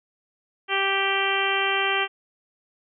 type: harmonic tone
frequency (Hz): 391.3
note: G4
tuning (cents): -3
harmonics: 1 / 2 / 3 / 4 / 5 / 6 / 7 / 8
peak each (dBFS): -29 / -29 / -29 / -29 / -29 / -29 / -29 / -29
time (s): 0.68-2.08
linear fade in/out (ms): 50
effects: none